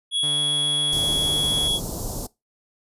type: tone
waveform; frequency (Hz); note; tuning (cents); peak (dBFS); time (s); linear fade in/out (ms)
square; 3349; G#7; +14; -21; 0.11-1.8; 50
type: tone with vibrato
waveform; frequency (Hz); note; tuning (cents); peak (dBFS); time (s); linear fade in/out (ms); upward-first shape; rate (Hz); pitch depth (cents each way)
sawtooth; 147.5; D3; +8; -28; 0.23-1.68; 5; triangle; 7.3; 15
type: band-stop noise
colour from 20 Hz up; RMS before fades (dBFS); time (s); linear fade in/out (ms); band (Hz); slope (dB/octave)
pink; -30; 0.92-2.27; 10; 850 to 5200; 24
effects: noise-tail reverb RT60 0.2 s tail -20 dB re dry + resampled to 32000 Hz